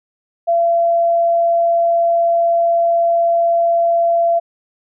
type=tone; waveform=sine; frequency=679 Hz; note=F5; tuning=49 cents flat; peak=-11 dBFS; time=0.47-4.4 s; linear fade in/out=20 ms; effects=none